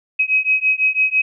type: beating tone pair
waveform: sine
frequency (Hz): 2537 / 2543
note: D#7 / D#7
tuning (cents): +33 / +37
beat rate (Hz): 6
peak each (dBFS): -17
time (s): 0.19-1.22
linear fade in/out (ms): 10
effects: none